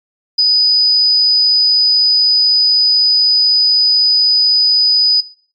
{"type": "tone", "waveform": "sine", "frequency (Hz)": 4978, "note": "D#8", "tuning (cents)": 0, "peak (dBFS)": -7, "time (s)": [0.38, 5.21], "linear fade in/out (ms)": 10, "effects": ["noise-tail reverb RT60 0.5 s tail -20 dB re dry", "MP3 48 kbps"]}